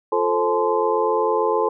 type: tone cluster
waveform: sine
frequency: 351.4 / 439.9 / 527 / 860 / 1034 Hz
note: F4 / A4 / C5 / A5 / C6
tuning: +11 / 0 / +12 / -40 / -21 cents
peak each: -27 / -20 / -25 / -24 / -24 dBFS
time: 0.12-1.69 s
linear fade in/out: 5 ms
effects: none